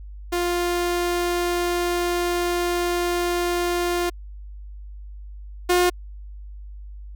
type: tone pair in turn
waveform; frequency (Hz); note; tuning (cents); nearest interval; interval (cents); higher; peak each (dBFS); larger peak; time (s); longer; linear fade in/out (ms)
sawtooth; 350.5 / 356.6; F4 / F4; +6 / +36; unison; 30; second; -17 / -12; second; 0.32-4.1 / 5.69-5.9; first; 10
effects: added 50 Hz sine -35 dBFS peak until 7.15 s